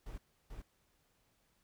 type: noise with echo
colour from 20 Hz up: brown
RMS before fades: -45 dBFS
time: 0.06-0.18 s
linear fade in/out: 5 ms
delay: 440 ms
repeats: 1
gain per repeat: -2 dB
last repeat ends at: 0.62 s
effects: pink hiss -75 dBFS RMS until 1.63 s